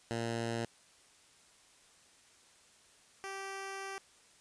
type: tone pair in turn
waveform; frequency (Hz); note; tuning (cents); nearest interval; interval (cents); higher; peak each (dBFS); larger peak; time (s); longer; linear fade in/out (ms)
10% pulse; 115.8 / 389.5; A#2 / G4; -11 / -11; octave + major sixth; 2100; second; -26 / -32; first; 0.11-0.65 / 3.24-3.98; second; 0
effects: white hiss -63 dBFS RMS until 4.4 s + resampled to 22050 Hz